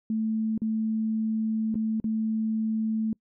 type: tone with dropouts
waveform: sine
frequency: 220 Hz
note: A3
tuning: in tune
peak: -24 dBFS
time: 0.1-3.13 s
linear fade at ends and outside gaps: 2 ms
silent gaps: 0.578-0.618 / 1.744-1.754 / 2.001-2.042 s
effects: noise-tail reverb RT60 0.1 s tail -26 dB re dry